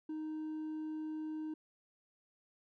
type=tone with hard clipping; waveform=sine; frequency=311.1 Hz; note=D#4; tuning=in tune; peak=-39 dBFS; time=0.09-1.54 s; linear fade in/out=5 ms; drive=2 dB; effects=none